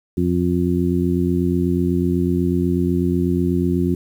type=harmonic tone; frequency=88.1 Hz; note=F2; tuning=16 cents sharp; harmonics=1 / 2 / 3 / 4; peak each=-23 / -20 / -21 / -22 dBFS; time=0.17-3.95 s; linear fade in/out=5 ms; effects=8-bit